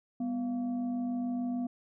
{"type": "tone with frequency modulation", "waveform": "sine", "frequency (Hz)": 246.9, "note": "B3", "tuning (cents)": 0, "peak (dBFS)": -30, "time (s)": [0.2, 1.67], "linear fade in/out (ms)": 5, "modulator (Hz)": 447, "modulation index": 0.44, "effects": []}